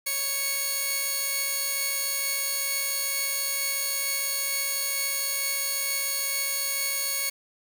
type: tone pair together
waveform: 5% pulse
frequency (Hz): 553.7 / 2217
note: C#5 / C#7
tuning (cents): -2 / 0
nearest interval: 2 octaves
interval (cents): 2402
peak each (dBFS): -24 / -16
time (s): 0.06-7.3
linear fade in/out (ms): 10
effects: none